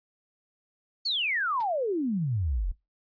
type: exponential sweep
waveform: sine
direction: down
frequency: 4587 to 38.89 Hz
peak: -25 dBFS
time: 1.05-2.72 s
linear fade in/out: 10 ms
type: noise with exponential decay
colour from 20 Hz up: white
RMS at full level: -38 dBFS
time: 1.6-1.68 s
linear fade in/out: 5 ms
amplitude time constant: 16 ms
effects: noise-tail reverb RT60 0.2 s tail -20 dB re dry + resampled to 11025 Hz